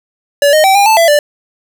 square tone with pitch steps, 572 / 618 / 772 / 805 / 879 / 669 / 588 Hz, D5 / D#5 / G5 / G5 / A5 / E5 / D5, -46 / -12 / -27 / +46 / -2 / +25 / +2 cents, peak -6 dBFS, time 0.42-1.19 s, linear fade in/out 2 ms, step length 110 ms, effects none

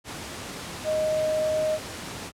sine tone in noise, 622.3 Hz, D#5, in tune, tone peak -22 dBFS, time 0.84-1.79 s, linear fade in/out 50 ms, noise pink, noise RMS -36 dBFS, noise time 0.04-2.32 s, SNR +11 dB, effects high-pass 80 Hz 12 dB/octave + low-pass 10000 Hz 12 dB/octave

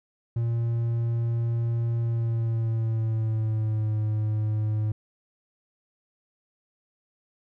triangle tone with pitch glide, 116.54 to 107.49 Hz, A#2 to A2, 0 to -40 cents, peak -21 dBFS, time 0.36-4.92 s, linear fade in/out 5 ms, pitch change -140 cents, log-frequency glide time 1.99-3.97 s, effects none

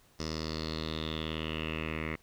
10% pulse tone with low-pass filter sweep, 79 Hz, D#2, 27 cents sharp, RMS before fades -36 dBFS, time 0.19-2.16 s, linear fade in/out 10 ms, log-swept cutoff 5400 to 2200 Hz, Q 6.4, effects pink hiss -64 dBFS RMS until 2.22 s

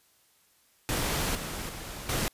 pink noise with level steps, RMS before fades -29 / -36 / -40 / -29 dBFS, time 0.89-2.28 s, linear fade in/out 0 ms, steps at 1.35 / 1.69 / 2.09 s, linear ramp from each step 2 ms, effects white hiss -65 dBFS RMS until 2.33 s + resampled to 32000 Hz

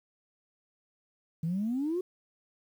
sine exponential sweep, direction up, 156.5 to 377.2 Hz, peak -27 dBFS, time 1.43-2.01 s, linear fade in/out 5 ms, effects tanh soft clip ceiling -24 dBFS + 10-bit

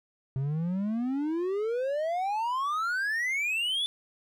triangle exponential sweep, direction up, 130 to 3517 Hz, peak -25 dBFS, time 0.36-3.86 s, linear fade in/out 0 ms, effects none

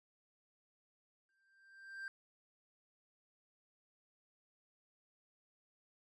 triangle tone with exponential growth, 1577 Hz, G6, 10 cents sharp, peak -39 dBFS, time 1.29-2.08 s, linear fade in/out 1 ms, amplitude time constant 170 ms, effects resampled to 24000 Hz

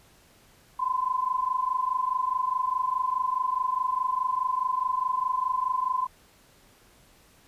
sine tone pair together, 1008.2 / 1033 Hz, B5 / C6, +35 / -22 cents, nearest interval unison, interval 43 cents, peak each -27 dBFS, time 0.79-6.07 s, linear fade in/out 10 ms, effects pink hiss -58 dBFS RMS until 7.47 s + resampled to 32000 Hz

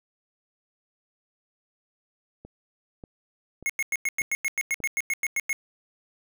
click train, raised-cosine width 2 ms, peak -29 dBFS, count 5, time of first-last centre 2.45-4.803 s, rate 1.7 Hz
square tone bursts, 2168 Hz, C#7, 39 cents flat, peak -24 dBFS, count 15, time 3.66-5.529 s, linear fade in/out 0 ms, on 35 ms, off 96 ms
effects none

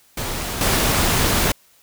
pink noise with level steps, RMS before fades -26 / -18 dBFS, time 0.17-1.52 s, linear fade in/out 5 ms, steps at 0.61 s, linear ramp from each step 2 ms, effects white hiss -55 dBFS RMS until 1.82 s

